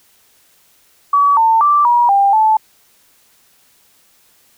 sine tone with pitch steps, 1139 / 899 / 1171 / 958 / 796 / 872 Hz, C#6 / A5 / D6 / A#5 / G5 / A5, +47 / +37 / -5 / +47 / +26 / -16 cents, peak -8 dBFS, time 1.13-2.57 s, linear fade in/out 5 ms, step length 240 ms, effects white hiss -53 dBFS RMS until 4.57 s

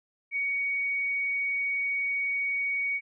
sine tone, 2242 Hz, C#7, 19 cents sharp, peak -26 dBFS, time 0.31-3.01 s, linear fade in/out 50 ms, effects none

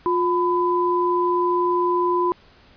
sine tone pair together, 354.6 / 1003 Hz, F4 / B5, +26 / +26 cents, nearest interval octave + tritone, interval 1800 cents, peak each -20 dBFS, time 0.06-2.32 s, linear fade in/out 0 ms, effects pink hiss -52 dBFS RMS until 2.76 s + resampled to 11025 Hz

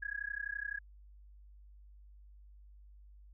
sine tone with amplitude modulation, 1661.2 Hz, G#6, in tune, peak -33 dBFS, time 0.02-0.79 s, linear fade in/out 10 ms, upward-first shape sine, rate 31.8 Hz, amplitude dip 100%, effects added 50 Hz sine -54 dBFS peak until 3.33 s

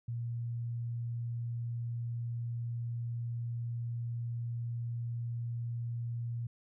sine tone, 118 Hz, A#2, 22 cents sharp, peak -34 dBFS, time 0.08-6.47 s, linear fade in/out 5 ms, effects none

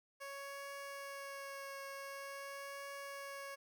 15% pulse tone with vibrato, 554.4 Hz, C#5, in tune, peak -39 dBFS, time 0.2-3.56 s, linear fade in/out 20 ms, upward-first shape triangle, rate 0.46 Hz, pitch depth 16 cents each way, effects none

